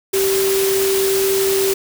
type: tone in noise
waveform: sine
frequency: 388.3 Hz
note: G4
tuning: 16 cents flat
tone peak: -15 dBFS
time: 0.13-1.74 s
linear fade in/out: 10 ms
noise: white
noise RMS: -22 dBFS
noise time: 0.13-1.74 s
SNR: +4 dB
effects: none